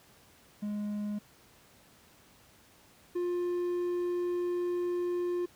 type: tone pair in turn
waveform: triangle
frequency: 207.7 / 353.1 Hz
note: G#3 / F4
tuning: 0 / +19 cents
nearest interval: major sixth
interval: 919 cents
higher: second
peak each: -30 / -27 dBFS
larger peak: second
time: 0.62-1.19 / 3.15-5.46 s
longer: second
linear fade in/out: 10 ms
effects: pink hiss -60 dBFS RMS until 5.55 s + high-pass 60 Hz 12 dB/octave